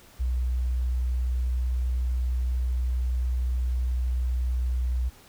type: tone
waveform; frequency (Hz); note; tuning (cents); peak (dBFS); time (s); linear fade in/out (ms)
sine; 62.1; B1; +10; -23; 0.19-5.1; 20
effects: pink hiss -53 dBFS RMS until 5.28 s